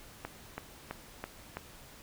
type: click train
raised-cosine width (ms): 0.5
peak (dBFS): -22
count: 5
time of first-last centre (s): 0.25-1.57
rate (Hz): 3.03
effects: pink hiss -53 dBFS RMS until 2.02 s